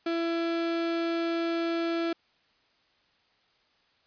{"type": "tone", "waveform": "35% pulse", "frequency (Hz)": 334.6, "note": "E4", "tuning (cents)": 26, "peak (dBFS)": -25, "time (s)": [0.06, 2.13], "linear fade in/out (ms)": 5, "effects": ["white hiss -67 dBFS RMS until 4.06 s", "resampled to 11025 Hz"]}